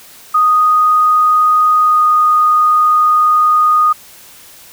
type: tone with pitch glide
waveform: sine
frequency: 1242 to 1234.8 Hz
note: D#6 to D#6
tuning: -3 to -14 cents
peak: -7 dBFS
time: 0.34-3.93 s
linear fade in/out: 10 ms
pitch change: -11 cents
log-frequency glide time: 1.82-2.02 s
effects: white hiss -39 dBFS RMS until 4.72 s